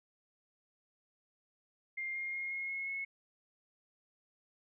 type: tone with pitch steps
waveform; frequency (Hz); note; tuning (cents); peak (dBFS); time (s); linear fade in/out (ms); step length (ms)
sine; 2112 / 2127 / 2141 / 2156 / 2171 / 2186; C7 / C7 / C7 / C#7 / C#7 / C#7; +16 / +28 / +39 / -49 / -37 / -25; -36; 1.97-3.05; 10; 180
effects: none